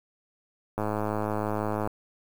click train, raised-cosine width 1 ms, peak -15 dBFS, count 117, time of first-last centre 0.78-1.874 s, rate 106 Hz, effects 7-bit

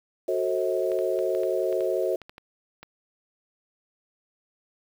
sine chord, F# diminished seventh, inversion none, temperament just, 370 / 444 / 532.8 / 639.4 Hz, F#4 / A4 / C5 / Eb5, 0 / +16 / +31 / +47 cents, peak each -27 / -30 / -28 / -29 dBFS, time 0.28-2.16 s, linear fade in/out 5 ms
clicks, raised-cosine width 0.3 ms, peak -27 dBFS, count 11, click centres 0.918 / 0.989 / 1.19 / 1.35 / 1.434 / 1.727 / 1.807 / 2.217 / 2.295 / 2.381 / 2.83 s
effects 8-bit

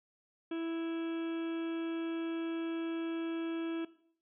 harmonic tone with a mistuned harmonic, 330 Hz, E4, 2 cents sharp, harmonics 1 / 2 / 3 / 4 / 5 / 7 / 8 / 9 / 10, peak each -34 / -48 / -54 / -52 / -53 / -56 / -55 / -63 / -55 dBFS, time 0.51-3.85 s, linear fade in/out 5 ms, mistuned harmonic 9, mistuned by -30 cents, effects noise-tail reverb RT60 0.6 s tail -18 dB re dry

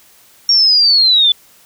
sine linear sweep, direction down, 5588 to 3458 Hz, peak -7 dBFS, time 0.49-1.32 s, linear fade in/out 2 ms, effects white hiss -47 dBFS RMS until 1.65 s

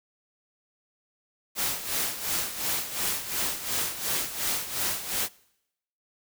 white noise with tremolo, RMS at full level -27 dBFS, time 1.55-5.29 s, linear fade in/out 50 ms, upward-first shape sine, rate 2.8 Hz, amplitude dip 70%, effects noise-tail reverb RT60 0.8 s tail -23 dB re dry

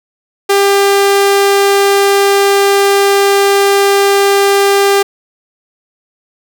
sawtooth tone, 398.1 Hz, G4, 27 cents sharp, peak -3 dBFS, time 0.49-5.03 s, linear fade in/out 10 ms, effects none

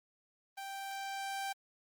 sawtooth tone with level ramp, 784 Hz, G5, in tune, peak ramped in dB -38 to -32 dBFS, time 0.57-1.53 s, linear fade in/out 10 ms, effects Opus 24 kbps

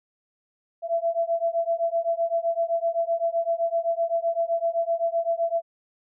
sine beating tone pair, 667 / 674.8 Hz, E5 / E5, +20 / +40 cents, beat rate 7.8 Hz, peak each -25 dBFS, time 0.82-5.62 s, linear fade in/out 50 ms, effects none

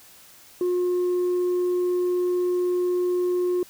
sine tone, 358.4 Hz, F4, 45 cents sharp, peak -18 dBFS, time 0.61-3.63 s, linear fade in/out 2 ms, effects tanh soft clip ceiling -19 dBFS + white hiss -50 dBFS RMS until 3.69 s

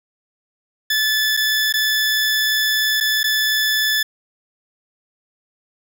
20% pulse tone with dropouts, 1737 Hz, A6, 23 cents flat, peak -11 dBFS, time 0.9-4.03 s, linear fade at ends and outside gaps 5 ms, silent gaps 1.368-1.372 / 1.726-1.738 / 3.003-3.008 / 3.232-3.24 s, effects none

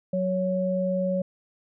sine tone pair together, 185 / 556.3 Hz, F#3 / C#5, 0 / +6 cents, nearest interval octave + perfect fifth, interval 1906 cents, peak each -26 / -25 dBFS, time 0.13-1.22 s, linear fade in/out 5 ms, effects none

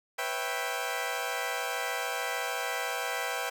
15% pulse chord, C# half-diminished seventh, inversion third, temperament equal with one note detuned, 493.9 / 547.4 / 659.3 / 784 Hz, B4 / C#5 / E5 / G5, 0 / -22 / 0 / 0 cents, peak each -30 / -33 / -31 / -28 dBFS, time 0.18-3.5 s, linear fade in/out 10 ms, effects none

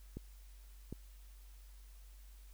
clicks, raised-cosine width 3 ms, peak -30 dBFS, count 2, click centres 0.17 / 0.926 s, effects added 48 Hz sine -53 dBFS peak until 2.53 s + white hiss -67 dBFS RMS until 2.53 s

